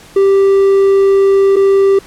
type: tone with dropouts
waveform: triangle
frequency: 392 Hz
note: G4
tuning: in tune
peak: -4 dBFS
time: 0.16-1.99 s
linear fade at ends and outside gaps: 5 ms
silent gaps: 1.56-1.565 s
effects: pink hiss -39 dBFS RMS until 2.06 s + low-pass 11000 Hz 12 dB/octave